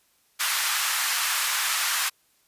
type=high-pass noise; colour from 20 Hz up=pink; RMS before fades=-25 dBFS; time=0.39-2.1 s; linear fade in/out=20 ms; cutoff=1100 Hz; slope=24 dB/octave; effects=white hiss -65 dBFS RMS until 2.47 s + resampled to 32000 Hz